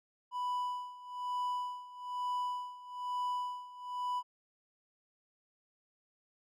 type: tone with tremolo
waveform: triangle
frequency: 990 Hz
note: B5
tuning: 4 cents sharp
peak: -30 dBFS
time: 0.31-4.23 s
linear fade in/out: 50 ms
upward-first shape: sine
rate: 1.1 Hz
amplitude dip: 85%
effects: none